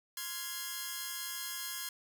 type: chord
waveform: 5% pulse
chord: F minor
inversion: second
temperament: equal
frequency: 1046.5 / 1396.9 / 1661.2 Hz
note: C6 / F6 / Ab6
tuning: 0 / 0 / 0 cents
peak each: -31 / -35 / -29 dBFS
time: 0.17-1.89 s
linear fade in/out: 2 ms
effects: none